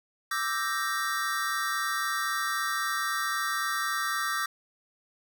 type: chord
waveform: square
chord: E half-diminished seventh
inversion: third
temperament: equal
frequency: 1174.7 / 1318.5 / 1568 / 1864.7 Hz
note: D6 / E6 / G6 / Bb6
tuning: 0 / 0 / 0 / 0 cents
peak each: -34 dBFS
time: 0.31-4.46 s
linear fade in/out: 5 ms
effects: none